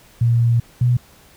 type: tone pair in turn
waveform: sine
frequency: 117.6 / 122.69 Hz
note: A#2 / B2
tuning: +16 / -11 cents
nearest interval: minor second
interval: 73 cents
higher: second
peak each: -12 dBFS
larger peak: neither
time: 0.21-0.6 / 0.81-0.97 s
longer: first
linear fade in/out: 5 ms
effects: pink hiss -49 dBFS RMS until 1.36 s